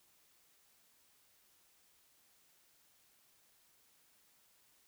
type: silence
effects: white hiss -70 dBFS RMS until 4.87 s